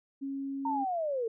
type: tone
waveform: sine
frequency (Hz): 274.1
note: C#4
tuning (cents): -19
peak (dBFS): -33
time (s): 0.21-0.85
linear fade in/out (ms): 20
type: linear sweep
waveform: sine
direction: down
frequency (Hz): 929 to 437.7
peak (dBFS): -29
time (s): 0.65-1.28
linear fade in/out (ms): 5
effects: none